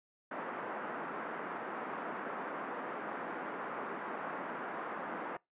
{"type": "band-pass noise", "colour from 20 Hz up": "white", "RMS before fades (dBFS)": -41, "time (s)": [0.31, 5.37], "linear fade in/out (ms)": 5, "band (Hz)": [200, 1500], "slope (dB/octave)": 24, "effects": ["noise-tail reverb RT60 0.2 s tail -24 dB re dry", "resampled to 8000 Hz"]}